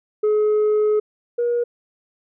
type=tone pair in turn; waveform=sine; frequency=424.5 / 478 Hz; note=G#4 / A#4; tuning=+38 / +43 cents; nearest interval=major second; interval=205 cents; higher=second; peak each=-12 / -16 dBFS; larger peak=first; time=0.23-1 / 1.38-1.64 s; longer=first; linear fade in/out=10 ms; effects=tanh soft clip ceiling -14 dBFS